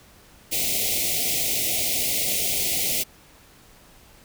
white band-stop noise, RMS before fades -24 dBFS, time 0.51-3.04 s, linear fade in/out 20 ms, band 770 to 2000 Hz, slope 96 dB/octave, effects pink hiss -52 dBFS RMS until 4.24 s

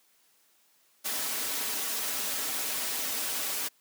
white noise with comb filter, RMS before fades -32 dBFS, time 1.04-3.69 s, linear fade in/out 20 ms, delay 5.7 ms, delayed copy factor -0.6, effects white hiss -66 dBFS RMS until 3.8 s + high-pass 200 Hz 12 dB/octave

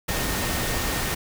sine tone in noise, 1840 Hz, A#6, 23 cents flat, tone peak -36 dBFS, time 0.08-1.15 s, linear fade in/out 10 ms, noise pink, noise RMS -26 dBFS, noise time 0.08-1.15 s, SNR -13 dB, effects none

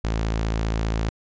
sawtooth tone, 55 Hz, A1, in tune, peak -18 dBFS, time 0.04-1.09 s, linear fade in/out 0 ms, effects resampled to 16000 Hz

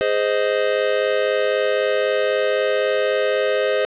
square chord, Ab major, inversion none, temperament just, 415.3 / 519.1 / 623 Hz, Ab4 / C5 / Eb5, 0 / -14 / +2 cents, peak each -23 / -21 / -23 dBFS, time 0.01-3.85 s, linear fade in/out 0 ms, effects resampled to 8000 Hz + 7-bit

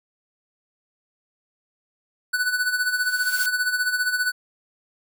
square tone with tremolo, 1490 Hz, F#6, 12 cents sharp, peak -19 dBFS, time 2.33-4.32 s, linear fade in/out 10 ms, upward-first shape sine, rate 15 Hz, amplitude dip 65%
blue noise with exponential growth, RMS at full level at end -27 dBFS, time 2.58-3.46 s, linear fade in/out 1 ms, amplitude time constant 190 ms
effects none

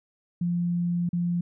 sine tone with dropouts, 173.9 Hz, F3, 7 cents flat, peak -23 dBFS, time 0.41-1.41 s, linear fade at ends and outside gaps 5 ms, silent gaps 1.091-1.13 s, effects none

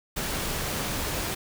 pink noise, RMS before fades -30 dBFS, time 0.16-1.35 s, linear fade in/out 10 ms, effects none

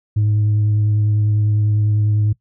sine tone with vibrato, 105.5 Hz, G#2, 28 cents sharp, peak -11 dBFS, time 0.16-2.33 s, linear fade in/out 10 ms, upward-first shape sine, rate 10 Hz, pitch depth 13 cents each way, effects noise-tail reverb RT60 0.1 s tail -20 dB re dry + tanh soft clip ceiling -11 dBFS

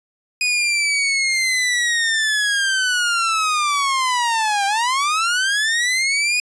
sawtooth linear two-way sweep, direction down then up, 2489 to 784 to 2489 Hz, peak -13 dBFS, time 0.41-6.4 s, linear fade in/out 2 ms, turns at 4.66 s, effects resampled to 22050 Hz

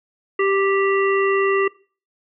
harmonic tone, 392 Hz, G4, in tune, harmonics 1 / 3 / 5 / 7, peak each -17 / -23 / -24 / -29 dBFS, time 0.39-1.68 s, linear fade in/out 5 ms, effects noise-tail reverb RT60 0.4 s tail -22 dB re dry

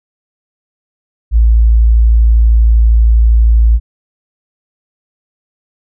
sine tone, 56.3 Hz, A1, 40 cents sharp, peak -4 dBFS, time 1.31-3.8 s, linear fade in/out 50 ms, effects none

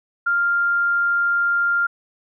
sine tone, 1396.9 Hz, F6, in tune, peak -16 dBFS, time 0.26-1.87 s, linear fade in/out 10 ms, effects none

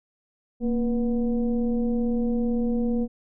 sine tone with frequency modulation, 233.1 Hz, A#3, in tune, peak -21 dBFS, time 0.6-3.08 s, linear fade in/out 50 ms, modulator 252 Hz, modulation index 0.76, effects none

